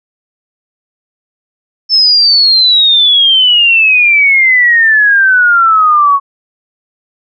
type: exponential sweep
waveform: sine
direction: down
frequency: 5310 to 1102 Hz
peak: -4 dBFS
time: 1.89-6.2 s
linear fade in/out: 50 ms
effects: none